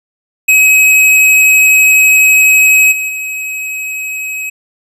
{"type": "tone with level steps", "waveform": "square", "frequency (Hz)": 2548, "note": "D#7", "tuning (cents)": 41, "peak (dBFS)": [-5, -15, -18], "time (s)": [0.48, 4.5], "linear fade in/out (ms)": 10, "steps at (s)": [2.91, 3.08], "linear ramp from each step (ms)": 20, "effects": ["resampled to 32000 Hz"]}